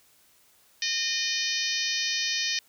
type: harmonic tone with a mistuned harmonic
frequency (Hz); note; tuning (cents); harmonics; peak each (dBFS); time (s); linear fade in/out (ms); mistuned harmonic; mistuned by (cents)
612; D#5; -29; 3 / 4 / 5 / 6 / 7 / 8 / 9 / 10; -34 / -34 / -34 / -34 / -34 / -34 / -34 / -34; 0.82-2.59; 2; 10; -38
effects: white hiss -61 dBFS RMS until 2.68 s